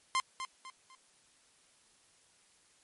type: tone with echo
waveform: sawtooth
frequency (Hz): 1046.5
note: C6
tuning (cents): 0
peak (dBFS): -24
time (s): 0.15-0.2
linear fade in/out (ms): 0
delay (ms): 250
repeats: 3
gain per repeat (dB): -9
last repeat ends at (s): 0.95
effects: white hiss -66 dBFS RMS until 2.83 s + MP3 48 kbps